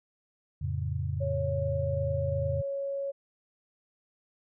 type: chord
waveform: sine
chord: F augmented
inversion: none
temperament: equal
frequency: 87.31 / 110 / 138.59 Hz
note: F2 / A2 / C#3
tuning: 0 / 0 / 0 cents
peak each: -32 / -35 / -33 dBFS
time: 0.61-2.62 s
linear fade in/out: 10 ms
type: tone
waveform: sine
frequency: 554.4 Hz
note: C#5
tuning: in tune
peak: -30 dBFS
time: 1.2-3.12 s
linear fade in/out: 20 ms
effects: none